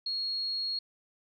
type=tone; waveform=sine; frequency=4300 Hz; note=C8; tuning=47 cents sharp; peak=-30 dBFS; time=0.06-0.79 s; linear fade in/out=5 ms; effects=none